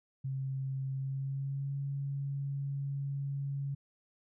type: tone with pitch glide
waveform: sine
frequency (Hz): 134.1 to 139.31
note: C3 to C#3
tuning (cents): +43 to +9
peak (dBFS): -33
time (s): 0.24-3.75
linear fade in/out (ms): 10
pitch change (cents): +66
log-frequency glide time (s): 0.94-1.76
effects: none